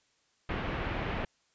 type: low-pass noise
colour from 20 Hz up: pink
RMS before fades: -34 dBFS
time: 0.49-1.25 s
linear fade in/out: 5 ms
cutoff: 2800 Hz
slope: 24 dB/octave
effects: white hiss -71 dBFS RMS until 1.54 s + resampled to 16000 Hz